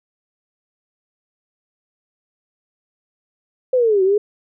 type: linear two-way sweep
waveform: sine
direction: down then up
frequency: 523.3 to 370 to 424.3 Hz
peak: -12 dBFS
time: 3.73-4.18 s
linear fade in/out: 5 ms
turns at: 4.03 s
effects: none